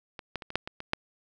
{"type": "clicks", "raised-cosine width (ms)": 0.3, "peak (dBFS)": [-23, -16, -24, -24, -8, -20, -22, -9], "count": 8, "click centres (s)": [0.192, 0.357, 0.422, 0.504, 0.556, 0.675, 0.804, 0.934], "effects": []}